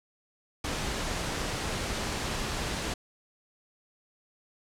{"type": "noise", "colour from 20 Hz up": "pink", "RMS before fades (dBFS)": -32, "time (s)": [0.64, 2.94], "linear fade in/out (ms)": 5, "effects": ["low-pass 8000 Hz 12 dB/octave"]}